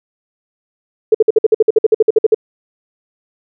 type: tone bursts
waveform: sine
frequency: 437.6 Hz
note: A4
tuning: 9 cents flat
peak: -4 dBFS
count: 16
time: 1.12-2.346 s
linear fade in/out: 5 ms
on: 26 ms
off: 54 ms
effects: none